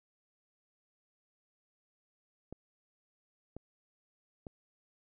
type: clicks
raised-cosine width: 2 ms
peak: -30 dBFS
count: 3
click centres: 2.526 / 3.566 / 4.468 s
effects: none